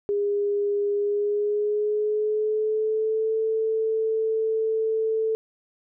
sine tone with pitch glide, 407.7 to 442 Hz, G#4 to A4, -32 to +8 cents, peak -21 dBFS, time 0.09-5.35 s, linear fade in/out 0 ms, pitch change +140 cents, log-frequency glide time 0.92-3.35 s, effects none

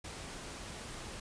pink noise, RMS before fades -45 dBFS, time 0.04-1.2 s, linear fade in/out 5 ms, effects resampled to 22050 Hz

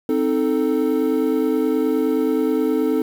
triangle chord, A diminished, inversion first, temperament equal, 261.6 / 311.1 / 440 Hz, C4 / Eb4 / A4, 0 / 0 / 0 cents, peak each -19 dBFS, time 0.09-3.02 s, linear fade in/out 2 ms, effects 7-bit

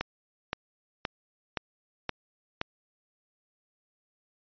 click train, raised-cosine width 0.3 ms, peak -13 dBFS, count 6, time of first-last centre 0.01-2.614 s, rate 1.92 Hz, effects resampled to 11025 Hz

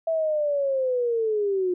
sine linear sweep, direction down, 659.3 to 354.2 Hz, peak -21 dBFS, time 0.07-1.74 s, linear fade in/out 5 ms, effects none

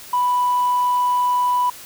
sine tone, 987.8 Hz, B5, in tune, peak -14 dBFS, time 0.13-1.7 s, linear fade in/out 5 ms, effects tanh soft clip ceiling -12 dBFS + white hiss -39 dBFS RMS until 1.85 s

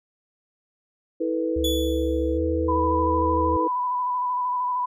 sine chord, E suspended fourth, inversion none, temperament equal with one note detuned, 324.5 / 440 / 493.9 Hz, E4 / A4 / B4, -27 / 0 / 0 cents, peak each -25 / -30 / -26 dBFS, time 1.2-3.68 s, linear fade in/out 10 ms
sine tone with pitch glide, 71.1 to 78.89 Hz, C#2 to D#2, +45 to +24 cents, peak -26 dBFS, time 1.56-3.57 s, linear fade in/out 5 ms, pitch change +179 cents, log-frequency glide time 2.33-2.4 s
40% pulse tone with exponential decay, 3428 Hz, A7, 46 cents flat, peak -22 dBFS, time 1.64-2.38 s, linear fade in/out 5 ms, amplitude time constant 160 ms
sine tone with vibrato, 993 Hz, B5, 9 cents sharp, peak -22 dBFS, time 2.68-4.86 s, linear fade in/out 10 ms, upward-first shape square, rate 13 Hz, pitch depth 19 cents each way
effects none

